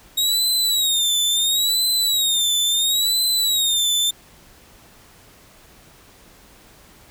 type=tone with vibrato; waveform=sawtooth; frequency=3771 Hz; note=A#7; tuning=19 cents sharp; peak=-14 dBFS; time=0.17-4.11 s; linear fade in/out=10 ms; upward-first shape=sine; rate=0.73 Hz; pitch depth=120 cents each way; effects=pink hiss -49 dBFS RMS until 7.1 s